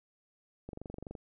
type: click train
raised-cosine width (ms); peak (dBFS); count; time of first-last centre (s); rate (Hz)
2; -29; 12; 0.69-1.152; 23.8
effects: none